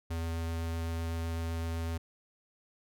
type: tone with vibrato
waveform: square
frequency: 82.7 Hz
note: E2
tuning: 6 cents sharp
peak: -33 dBFS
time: 0.1-1.98 s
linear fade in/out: 10 ms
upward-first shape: triangle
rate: 7.9 Hz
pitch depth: 8 cents each way
effects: none